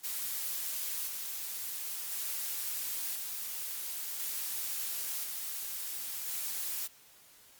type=noise with tremolo; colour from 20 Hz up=blue; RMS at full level=-36 dBFS; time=0.03-6.88 s; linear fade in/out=20 ms; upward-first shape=square; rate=0.48 Hz; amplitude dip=25%; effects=white hiss -59 dBFS RMS until 7.59 s + Opus 48 kbps